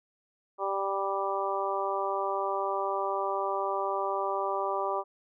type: harmonic tone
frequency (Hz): 196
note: G3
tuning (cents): 0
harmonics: 2 / 3 / 4 / 5 / 6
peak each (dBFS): -34 / -34 / -34 / -34 / -34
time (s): 0.58-5.04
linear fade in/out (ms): 50
effects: none